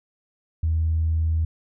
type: tone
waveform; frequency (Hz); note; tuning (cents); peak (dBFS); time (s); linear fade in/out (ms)
sine; 80.5; E2; -41; -18; 0.63-1.45; 5
effects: tanh soft clip ceiling -14 dBFS